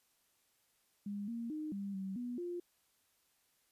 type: tone with pitch steps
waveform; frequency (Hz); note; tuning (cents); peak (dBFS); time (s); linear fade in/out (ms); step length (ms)
sine; 203.1 / 232.8 / 307.3 / 199 / 191.9 / 244.1 / 350.8; G#3 / A#3 / D#4 / G3 / G3 / B3 / F4; -38 / -2 / -21 / +26 / -37 / -20 / +8; -38; 1.06-2.6; 5; 220
effects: white hiss -75 dBFS RMS until 3.71 s + resampled to 32000 Hz